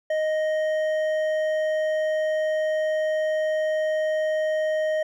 sine tone with hard clipping, 622.3 Hz, D#5, in tune, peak -23 dBFS, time 0.1-5.03 s, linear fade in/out 5 ms, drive 7 dB, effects none

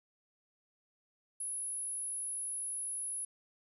sine tone, 10548 Hz, E9, in tune, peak -36 dBFS, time 1.4-3.25 s, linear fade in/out 5 ms, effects none

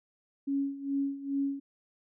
sine tone with tremolo, 277.5 Hz, C#4, 2 cents sharp, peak -26 dBFS, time 0.47-1.6 s, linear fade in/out 10 ms, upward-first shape sine, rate 2.4 Hz, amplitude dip 80%, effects none

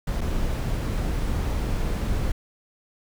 brown noise with dropouts, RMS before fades -25 dBFS, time 0.07-2.32 s, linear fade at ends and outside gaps 5 ms, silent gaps 0.209-0.213 s, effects none

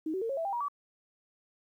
sine tone with pitch steps, 314.5 / 378.4 / 455.2 / 547.6 / 658.7 / 792.5 / 953.4 / 1146.9 Hz, D#4 / F#4 / A#4 / C#5 / E5 / G5 / A#5 / D6, +19 / +39 / -41 / -21 / -1 / +19 / +39 / -41 cents, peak -30 dBFS, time 0.06-0.684 s, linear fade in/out 5 ms, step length 78 ms, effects 11-bit

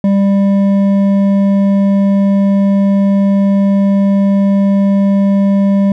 sine tone with hard clipping, 197.9 Hz, G3, 17 cents sharp, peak -9 dBFS, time 0.04-5.92 s, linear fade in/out 2 ms, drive 7 dB, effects none

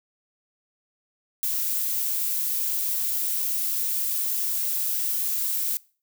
violet noise, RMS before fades -26 dBFS, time 1.43-5.77 s, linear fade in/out 0 ms, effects noise-tail reverb RT60 0.4 s tail -23 dB re dry

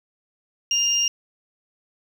sine tone pair together, 2811 / 5622 Hz, F7 / F8, +11 / +11 cents, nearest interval octave, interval 1200 cents, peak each -21 dBFS, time 0.71-1.08 s, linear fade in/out 2 ms, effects 7-bit

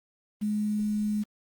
sine tone with quantisation, 210.5 Hz, G#3, 24 cents sharp, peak -25 dBFS, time 0.41-1.24 s, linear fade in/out 20 ms, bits 8, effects Opus 32 kbps

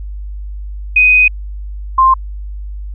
sine tone pair in turn, 2500 / 1051.1 Hz, D#7 / C6, +8 / +8 cents, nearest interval octave + minor third, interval 1500 cents, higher first, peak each -5 dBFS, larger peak neither, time 0.96-1.28 / 1.98-2.14 s, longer first, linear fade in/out 5 ms, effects added 50 Hz sine -22 dBFS peak until 2.94 s

